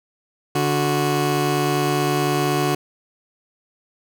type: tone pair together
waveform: 20% pulse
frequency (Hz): 145.4 / 366.4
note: D3 / F#4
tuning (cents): -17 / -17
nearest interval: octave + major third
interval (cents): 1600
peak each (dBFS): -16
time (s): 0.55-2.75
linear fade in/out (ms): 5
effects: none